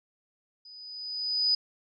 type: tone with level ramp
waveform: sine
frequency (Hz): 4978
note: D#8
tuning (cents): 0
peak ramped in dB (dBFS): -47 to -20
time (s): 0.65-1.55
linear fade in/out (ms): 5
effects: none